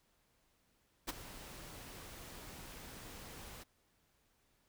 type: noise with ADSR envelope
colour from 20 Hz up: pink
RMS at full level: -36 dBFS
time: 1.07-3.64 s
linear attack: 23 ms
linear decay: 19 ms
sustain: -15 dB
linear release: 19 ms
effects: pink hiss -75 dBFS RMS until 4.68 s